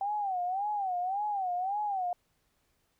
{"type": "tone with vibrato", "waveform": "sine", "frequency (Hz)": 773, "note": "G5", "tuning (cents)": -24, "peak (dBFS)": -29, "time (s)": [0.01, 2.13], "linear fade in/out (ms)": 2, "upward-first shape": "sine", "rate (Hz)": 1.8, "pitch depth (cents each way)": 150, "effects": ["pink hiss -74 dBFS RMS until 2.99 s"]}